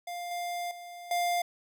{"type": "tone with level steps", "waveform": "square", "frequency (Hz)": 701, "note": "F5", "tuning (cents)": 6, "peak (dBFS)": [-36, -33, -43, -27], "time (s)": [0.07, 1.42], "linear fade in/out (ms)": 5, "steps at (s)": [0.31, 0.71, 1.11], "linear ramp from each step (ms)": 2, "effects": []}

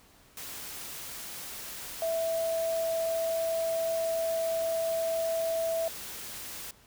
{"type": "tone in noise", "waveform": "sine", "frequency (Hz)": 658, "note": "E5", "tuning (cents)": -3, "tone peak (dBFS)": -27, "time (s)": [2.02, 5.88], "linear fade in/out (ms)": 2, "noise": "white", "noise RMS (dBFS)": -41, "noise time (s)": [0.37, 6.71], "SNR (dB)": 11, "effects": ["pink hiss -59 dBFS RMS until 6.86 s"]}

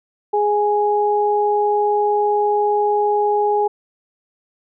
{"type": "tone pair together", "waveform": "sine", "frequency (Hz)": [415.6, 830.6], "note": ["G#4", "G#5"], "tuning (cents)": [1, 0], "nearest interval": "octave", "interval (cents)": 1199, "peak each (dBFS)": -17, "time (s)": [0.33, 3.68], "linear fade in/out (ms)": 10, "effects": []}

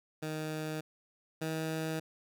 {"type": "tone pair in turn", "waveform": "15% pulse", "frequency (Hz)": [155.56, 159.29], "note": ["D#3", "D#3"], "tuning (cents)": [0, 41], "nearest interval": "unison", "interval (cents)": 41, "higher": "second", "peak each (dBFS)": [-29, -27], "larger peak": "second", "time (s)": [[0.22, 0.81], [1.41, 2]], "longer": "neither", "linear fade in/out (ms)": 10, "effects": []}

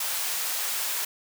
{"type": "high-pass noise", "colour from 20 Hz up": "white", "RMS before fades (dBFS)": -29, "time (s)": [0, 1.05], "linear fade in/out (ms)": 5, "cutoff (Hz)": 630, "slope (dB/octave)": 12, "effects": []}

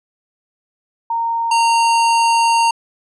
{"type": "tone pair in turn", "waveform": ["sine", "square"], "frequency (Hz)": [923, 923], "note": ["A#5", "A#5"], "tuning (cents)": [-17, -17], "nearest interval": "unison", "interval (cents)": 0, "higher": "neither", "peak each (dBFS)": [-16, -12], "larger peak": "second", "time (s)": [[1.1, 1.51], [1.51, 2.71]], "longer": "second", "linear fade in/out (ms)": 5, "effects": ["resampled to 24000 Hz"]}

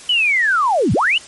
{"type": "linear two-way sweep", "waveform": "sine", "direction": "down then up", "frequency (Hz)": [3036, 85, 3036], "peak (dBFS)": -12, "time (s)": [0.09, 1.18], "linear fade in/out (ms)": 5, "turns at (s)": 0.93, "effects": ["white hiss -38 dBFS RMS until 1.27 s", "MP3 48 kbps"]}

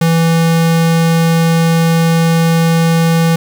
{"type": "tone", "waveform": "square", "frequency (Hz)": 165.2, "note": "E3", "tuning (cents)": 4, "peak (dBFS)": -9, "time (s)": [0.01, 3.36], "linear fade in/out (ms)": 5, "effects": ["8-bit"]}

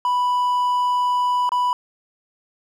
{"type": "tone with dropouts", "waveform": "triangle", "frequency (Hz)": 987.8, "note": "B5", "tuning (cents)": 0, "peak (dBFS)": -15, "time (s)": [0.05, 1.73], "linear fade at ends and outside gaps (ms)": 1, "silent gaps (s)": [1.492, 1.519], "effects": []}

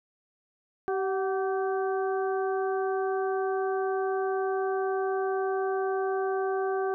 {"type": "harmonic tone with a mistuned harmonic", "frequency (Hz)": 386, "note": "G4", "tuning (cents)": -27, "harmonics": [1, 2, 3, 4], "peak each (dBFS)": [-27, -32, -38, -39], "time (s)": [0.88, 6.94], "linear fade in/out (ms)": 0, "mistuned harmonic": 2, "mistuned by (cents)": -50, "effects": []}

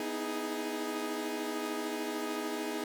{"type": "chord", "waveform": "sawtooth", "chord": "E major seventh", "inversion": "second", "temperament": "equal with one note detuned", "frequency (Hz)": [246.9, 311.1, 324.5, 415.3], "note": ["B3", "D#4", "E4", "G#4"], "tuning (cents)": [0, 0, -27, 0], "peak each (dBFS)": [-37, -34, -39, -34], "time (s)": [0, 2.84], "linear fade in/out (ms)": 2, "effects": []}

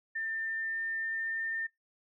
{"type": "tone with pitch glide", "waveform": "sine", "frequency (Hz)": [1794, 1807.5], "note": ["A6", "A6"], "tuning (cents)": [33, 46], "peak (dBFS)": -32, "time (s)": [0.15, 1.67], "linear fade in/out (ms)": 10, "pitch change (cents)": 13, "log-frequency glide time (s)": [0.25, 1.55], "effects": ["noise-tail reverb RT60 0.2 s tail -26 dB re dry"]}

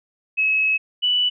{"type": "tone pair in turn", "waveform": "sine", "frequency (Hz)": [2573, 2966], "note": ["E7", "F#7"], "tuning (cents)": [-43, 4], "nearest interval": "major second", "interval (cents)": 247, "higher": "second", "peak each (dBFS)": -16, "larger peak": "neither", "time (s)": [[0.37, 0.78], [1.02, 1.3]], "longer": "first", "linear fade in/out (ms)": 20, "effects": []}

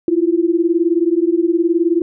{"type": "beating tone pair", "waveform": "sine", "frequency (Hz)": [329.6, 348.6], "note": ["E4", "F4"], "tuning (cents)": [0, -3], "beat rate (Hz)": 19, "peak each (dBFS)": -15, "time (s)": [0.08, 2.02], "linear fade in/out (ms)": 2, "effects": []}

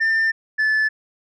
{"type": "tone pair in turn", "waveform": "sine", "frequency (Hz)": [1794, 1738.9], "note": ["A6", "A6"], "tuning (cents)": [33, -21], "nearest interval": "minor second", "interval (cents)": 54, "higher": "first", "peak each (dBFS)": -13, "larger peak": "neither", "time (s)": [[0, 0.32], [0.58, 0.89]], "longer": "first", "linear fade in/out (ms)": 20, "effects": ["tanh soft clip ceiling -15 dBFS"]}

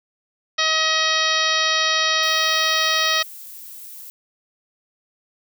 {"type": "harmonic tone", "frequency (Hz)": 634, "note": "D#5", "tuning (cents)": 32, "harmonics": [1, 2, 3, 4, 5, 6, 7, 8, 9], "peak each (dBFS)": [-29, -24, -23, -27, -25, -24, -27, -28, -28], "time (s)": [0.58, 3.23], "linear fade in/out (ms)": 10}
{"type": "noise", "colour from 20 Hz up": "violet", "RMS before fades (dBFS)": -38, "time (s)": [2.23, 4.1], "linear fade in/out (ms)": 0}
{"effects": []}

